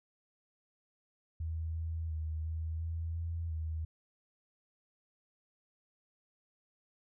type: tone with pitch steps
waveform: sine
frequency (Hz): 80.8 / 81.4 / 78.8 / 80.4 / 82.2 / 83.4 / 79.7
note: E2 / E2 / D#2 / E2 / E2 / E2 / D#2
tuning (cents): -34 / -21 / +23 / -43 / -4 / +21 / +42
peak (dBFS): -34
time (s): 1.4-3.85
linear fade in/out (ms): 5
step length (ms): 350
effects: none